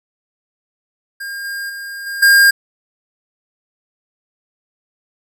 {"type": "tone with level steps", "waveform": "square", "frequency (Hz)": 1611, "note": "G6", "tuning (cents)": 47, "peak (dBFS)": [-25, -23, -27, -23, -7], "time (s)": [1.2, 2.51], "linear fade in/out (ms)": 10, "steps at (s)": [1.44, 1.69, 2.06, 2.22], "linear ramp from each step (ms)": 10, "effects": []}